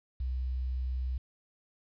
sine tone with quantisation, 63.6 Hz, C2, 48 cents flat, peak -30 dBFS, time 0.2-1.18 s, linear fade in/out 5 ms, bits 10, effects resampled to 11025 Hz

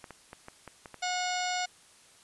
clicks, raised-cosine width 0.5 ms, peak -28 dBFS, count 7, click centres 0.042 / 0.107 / 0.331 / 0.484 / 0.677 / 0.858 / 0.943 s
harmonic tone, 726 Hz, F#5, 33 cents flat, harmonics 1 / 2 / 3 / 4 / 5 / 6 / 7 / 8 / 10, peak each -32 / -38 / -38 / -41 / -42 / -41 / -43 / -43 / -41 dBFS, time 1.02-1.66 s, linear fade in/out 10 ms
effects white hiss -58 dBFS RMS until 2.23 s + resampled to 24000 Hz

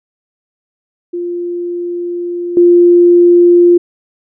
sine tone with level steps, 349.2 Hz, F4, in tune, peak -16 / -3 dBFS, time 1.13-3.78 s, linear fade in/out 10 ms, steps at 2.57 s, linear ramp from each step 2 ms, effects none

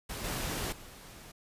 pink noise with level steps, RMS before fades -39 / -35 / -50 dBFS, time 0.09-1.32 s, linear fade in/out 10 ms, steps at 0.24 / 0.72 s, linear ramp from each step 5 ms, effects resampled to 32000 Hz

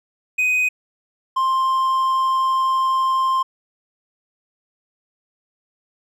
triangle tone pair in turn, 2502 / 1052 Hz, D#7 / C6, +9 / +9 cents, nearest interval octave + minor third, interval 1500 cents, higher first, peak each -14 dBFS, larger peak neither, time 0.38-0.69 / 1.36-3.43 s, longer second, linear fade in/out 10 ms, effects none

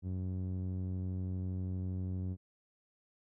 sawtooth tone with low-pass filter, 92.5 Hz, F#2, in tune, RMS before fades -37 dBFS, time 0.02-2.37 s, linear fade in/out 50 ms, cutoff 240 Hz, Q 0.85, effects none

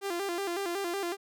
sawtooth tone with vibrato, 370 Hz, F#4, in tune, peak -27 dBFS, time 0.01-1.17 s, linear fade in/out 50 ms, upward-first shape square, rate 5.4 Hz, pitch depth 120 cents each way, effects none

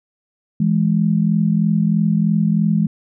sine tone pair together, 165.8 / 208.9 Hz, E3 / G#3, +10 / +10 cents, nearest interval major third, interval 400 cents, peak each -16 dBFS, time 0.6-2.87 s, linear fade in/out 5 ms, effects none

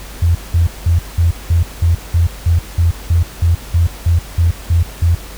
sine tone bursts, 84.7 Hz, E2, 48 cents sharp, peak -8 dBFS, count 16, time 0.22-5.15 s, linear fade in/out 5 ms, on 130 ms, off 190 ms, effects added 50 Hz sine -31 dBFS peak until 5.37 s + pink hiss -34 dBFS RMS until 5.37 s

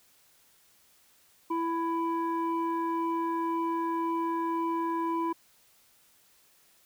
sine tone pair together, 332.3 / 995 Hz, E4 / B5, +14 / +13 cents, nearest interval octave + perfect fifth, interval 1899 cents, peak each -28 dBFS, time 1.5-5.33 s, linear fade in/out 10 ms, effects tanh soft clip ceiling -24 dBFS + white hiss -63 dBFS RMS until 6.85 s

